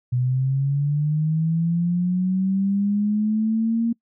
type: linear sweep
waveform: sine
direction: up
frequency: 122.9 to 233.1 Hz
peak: -18 dBFS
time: 0.12-3.93 s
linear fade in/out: 10 ms
effects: noise-tail reverb RT60 0.1 s tail -25 dB re dry